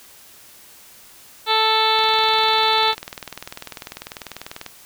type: harmonic tone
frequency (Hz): 440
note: A4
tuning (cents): 0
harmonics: 1 / 2 / 3 / 4 / 5 / 6 / 7 / 8 / 9 / 10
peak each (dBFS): -25 / -19 / -23 / -29 / -28 / -28 / -31 / -22 / -23 / -30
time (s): 1.46-2.95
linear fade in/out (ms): 50
type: click train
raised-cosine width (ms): 0.2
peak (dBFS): -14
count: 55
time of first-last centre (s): 1.99-4.663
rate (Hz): 20.2
effects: white hiss -46 dBFS RMS until 4.85 s